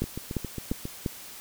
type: two click trains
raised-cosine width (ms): 3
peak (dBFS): -14 / -20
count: 4 / 7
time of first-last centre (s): 0.02-1.062 / 0.04-0.854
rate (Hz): 2.88 / 7.37
effects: white hiss -44 dBFS RMS until 1.4 s

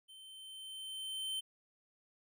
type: tone with level ramp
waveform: square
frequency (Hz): 3094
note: G7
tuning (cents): -23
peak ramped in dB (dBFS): -54 to -36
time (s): 0.08-1.41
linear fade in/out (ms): 20
effects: none

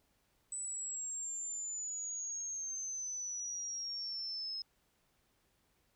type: exponential sweep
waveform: sine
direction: down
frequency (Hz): 8000 to 5140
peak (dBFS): -38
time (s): 0.52-4.62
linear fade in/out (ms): 2
effects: pink hiss -75 dBFS RMS until 5.95 s

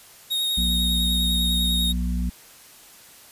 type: tone with vibrato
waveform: 45% pulse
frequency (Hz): 3739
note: A#7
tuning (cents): +4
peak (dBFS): -21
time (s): 0.3-1.93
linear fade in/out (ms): 20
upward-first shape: sine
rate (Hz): 10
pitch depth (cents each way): 15
type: harmonic tone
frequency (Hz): 60.5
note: B1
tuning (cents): -35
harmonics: 1 / 3 / 4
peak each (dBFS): -23 / -28 / -33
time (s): 0.57-2.3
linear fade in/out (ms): 10
effects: white hiss -48 dBFS RMS until 3.31 s + resampled to 32000 Hz

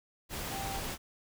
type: tone in noise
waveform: sine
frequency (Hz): 783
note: G5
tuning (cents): -2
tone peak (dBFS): -39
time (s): 0.5-0.82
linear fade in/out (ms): 50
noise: pink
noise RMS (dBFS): -38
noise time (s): 0.29-0.98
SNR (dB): -4
effects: none

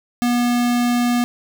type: tone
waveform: square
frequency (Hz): 242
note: B3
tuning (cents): -35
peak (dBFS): -16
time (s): 0.22-1.24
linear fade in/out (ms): 0
effects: none

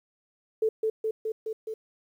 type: tone with echo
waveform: sine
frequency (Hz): 439.5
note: A4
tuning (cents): -2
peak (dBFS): -21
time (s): 0.62-0.69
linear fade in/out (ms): 5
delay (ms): 210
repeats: 5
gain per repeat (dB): -2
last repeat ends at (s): 1.74
effects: 10-bit

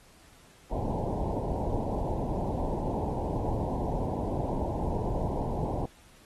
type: low-pass noise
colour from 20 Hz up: pink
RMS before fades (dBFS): -31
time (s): 0.71-5.86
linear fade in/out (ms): 5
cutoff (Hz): 970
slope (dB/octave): 96
effects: pink hiss -58 dBFS RMS until 6.25 s + AAC 32 kbps

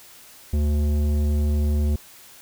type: tone with tanh clipping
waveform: sine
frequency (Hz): 74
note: D2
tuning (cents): +14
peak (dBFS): -20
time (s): 0.53-1.96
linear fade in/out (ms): 5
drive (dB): 13
effects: white hiss -47 dBFS RMS until 2.41 s

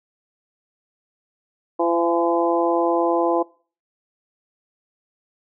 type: harmonic tone with a mistuned harmonic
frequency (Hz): 170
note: F3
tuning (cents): -46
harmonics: 2 / 3 / 4 / 5 / 6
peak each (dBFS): -21 / -23 / -24 / -25 / -26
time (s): 1.79-3.43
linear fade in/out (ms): 10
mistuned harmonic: 5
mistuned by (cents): -17
effects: noise-tail reverb RT60 0.4 s tail -22 dB re dry

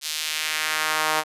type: tone with high-pass filter sweep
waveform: sawtooth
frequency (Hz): 155.56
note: D#3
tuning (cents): 0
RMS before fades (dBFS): -25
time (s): 0.01-1.24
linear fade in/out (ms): 50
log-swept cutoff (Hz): 4200 to 810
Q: 1.2
effects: resampled to 32000 Hz

